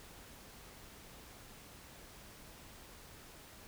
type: silence
effects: pink hiss -55 dBFS RMS until 3.67 s